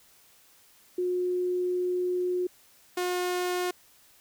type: tone pair in turn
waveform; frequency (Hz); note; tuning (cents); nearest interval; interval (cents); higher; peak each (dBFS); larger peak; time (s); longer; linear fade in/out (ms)
sine / sawtooth; 360.7 / 359.4; F#4 / F4; -44 / +50; unison; 6; first; -25 / -23; second; 0.98-2.47 / 2.97-3.71; first; 5
effects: white hiss -59 dBFS RMS until 4.2 s